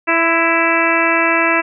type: harmonic tone with a mistuned harmonic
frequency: 331.2 Hz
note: E4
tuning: 8 cents sharp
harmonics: 1 / 2 / 3 / 4 / 5 / 6 / 7 / 8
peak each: -20 / -20 / -20 / -20 / -20 / -20 / -20 / -20 dBFS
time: 0.07-1.62 s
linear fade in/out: 20 ms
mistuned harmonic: 3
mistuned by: +19 cents
effects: none